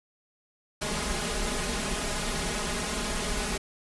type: noise with comb filter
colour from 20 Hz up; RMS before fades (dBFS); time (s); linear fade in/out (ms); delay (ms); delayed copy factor
pink; -30; 0.81-3.58; 10; 4.8; +1
effects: resampled to 24000 Hz